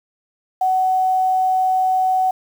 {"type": "tone with quantisation", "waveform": "sine", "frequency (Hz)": 749, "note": "F#5", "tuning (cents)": 21, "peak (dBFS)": -14, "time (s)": [0.61, 2.31], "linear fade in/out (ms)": 5, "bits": 7, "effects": []}